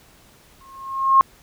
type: tone with exponential growth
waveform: sine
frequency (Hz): 1075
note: C6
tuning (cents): +47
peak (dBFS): -7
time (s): 0.61-1.21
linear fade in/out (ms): 0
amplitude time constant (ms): 130
effects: pink hiss -52 dBFS RMS until 1.42 s